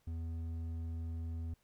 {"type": "tone with hard clipping", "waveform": "sine", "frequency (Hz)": 82.41, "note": "E2", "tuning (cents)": 0, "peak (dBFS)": -39, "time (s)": [0.07, 1.54], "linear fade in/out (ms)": 5, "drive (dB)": 6, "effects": ["pink hiss -75 dBFS RMS until 1.63 s"]}